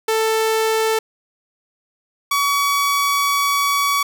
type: tone pair in turn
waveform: sawtooth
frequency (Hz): 442.4 / 1132.6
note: A4 / C#6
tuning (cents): +9 / +37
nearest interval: octave + major third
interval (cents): 1628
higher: second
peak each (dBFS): -12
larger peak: neither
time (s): 0.08-0.99 / 2.31-4.03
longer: second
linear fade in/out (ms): 5
effects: none